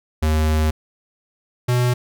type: tone pair in turn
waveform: square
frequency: 77.78 / 123.41 Hz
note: D#2 / B2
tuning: 0 / -1 cents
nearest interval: minor sixth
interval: 799 cents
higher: second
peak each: -16 dBFS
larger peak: neither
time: 0.22-0.71 / 1.68-1.94 s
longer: first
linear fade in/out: 10 ms
effects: none